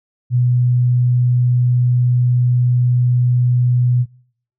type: tone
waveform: sine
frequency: 123.47 Hz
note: B2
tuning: in tune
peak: -11 dBFS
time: 0.3-4.06 s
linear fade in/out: 50 ms
effects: noise-tail reverb RT60 0.6 s tail -24 dB re dry